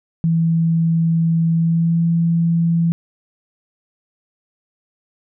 sine tone with pitch glide, 164.81 to 167.5 Hz, E3 to E3, 0 to +28 cents, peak -13 dBFS, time 0.24-2.92 s, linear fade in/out 0 ms, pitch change +28 cents, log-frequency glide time 1.53-2.03 s, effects none

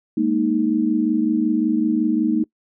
sine chord, Ab suspended second, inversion none, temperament equal, 207.7 / 233.1 / 311.1 Hz, Ab3 / Bb3 / Eb4, 0 / 0 / 0 cents, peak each -24 / -20 / -19 dBFS, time 0.17-2.44 s, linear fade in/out 5 ms, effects noise-tail reverb RT60 0.1 s tail -23 dB re dry

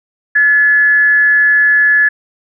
sine tone with amplitude modulation, 1711 Hz, A6, 49 cents flat, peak -5 dBFS, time 0.35-2.09 s, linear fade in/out 10 ms, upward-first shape sine, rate 291 Hz, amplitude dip 30%, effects none

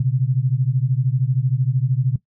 sine beating tone pair, 123.8 / 136.8 Hz, B2 / C#3, +5 / -23 cents, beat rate 13 Hz, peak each -19 dBFS, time 0-2.16 s, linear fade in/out 5 ms, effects noise-tail reverb RT60 0.1 s tail -17 dB re dry

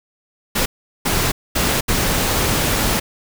pink noise bursts at uneven times, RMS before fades -18 dBFS, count 4, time 0.55-0.66 / 1.05-1.32 / 1.55-1.81 / 1.88-3 s, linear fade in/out 10 ms, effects none

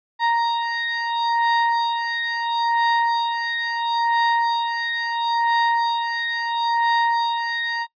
35% pulse beating tone pair, 932.3 / 933.04 Hz, A#5 / A#5, 0 / +1 cents, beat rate 0.74 Hz, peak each -20 / -21 dBFS, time 0.19-7.87 s, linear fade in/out 50 ms, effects noise-tail reverb RT60 0.1 s tail -21 dB re dry + resampled to 11025 Hz

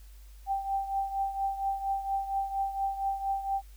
sine tone with tremolo, 784 Hz, G5, in tune, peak -25 dBFS, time 0.46-3.62 s, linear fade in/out 50 ms, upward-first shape triangle, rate 4.3 Hz, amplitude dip 75%, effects added 50 Hz sine -47 dBFS peak until 3.76 s + white hiss -62 dBFS RMS until 3.76 s

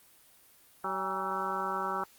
harmonic tone with a mistuned harmonic, 190 Hz, F#3, 46 cents sharp, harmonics 1 / 2 / 3 / 4 / 5 / 6 / 7 / 8, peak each -44 / -40 / -43 / -38 / -37 / -38 / -35 / -45 dBFS, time 0.84-2.04 s, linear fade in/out 2 ms, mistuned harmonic 4, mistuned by +89 cents, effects white hiss -60 dBFS RMS until 2.18 s + Opus 32 kbps

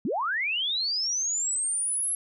sine linear sweep, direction up, 170.1 to 11175 Hz, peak -25 dBFS, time 0.05-2.15 s, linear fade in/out 2 ms, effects none

